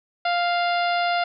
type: harmonic tone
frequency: 698.5 Hz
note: F5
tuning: in tune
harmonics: 1 / 2 / 3 / 4 / 5 / 6 / 7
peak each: -21 / -27 / -31 / -33 / -35 / -37 / -38 dBFS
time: 0.25-1.24 s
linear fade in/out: 5 ms
effects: none

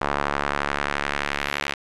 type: tone with band-pass filter sweep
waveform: sawtooth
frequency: 71.5 Hz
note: D2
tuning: 46 cents flat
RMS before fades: -26 dBFS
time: 0.01-1.74 s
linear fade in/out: 5 ms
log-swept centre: 1100 to 2400 Hz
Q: 1.3
effects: resampled to 24000 Hz + 8-bit

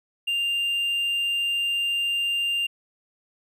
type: tone with hard clipping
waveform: triangle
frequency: 2794 Hz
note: F7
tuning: in tune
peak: -23 dBFS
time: 0.27-2.67 s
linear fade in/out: 10 ms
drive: 5 dB
effects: none

